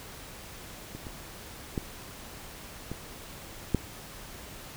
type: clicks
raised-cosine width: 3 ms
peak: -26 / -27 / -16 / -22 / -10 dBFS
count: 5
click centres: 0.95 / 1.068 / 1.778 / 2.916 / 3.747 s
effects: pink hiss -45 dBFS RMS until 4.76 s